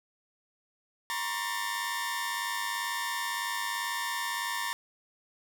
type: tone cluster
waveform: sawtooth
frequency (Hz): 946 / 1049 / 1127 / 1790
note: A#5 / C6 / C#6 / A6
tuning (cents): +25 / +4 / +28 / +29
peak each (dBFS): -32 / -35 / -37 / -31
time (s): 1.1-4.73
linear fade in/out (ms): 0
effects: none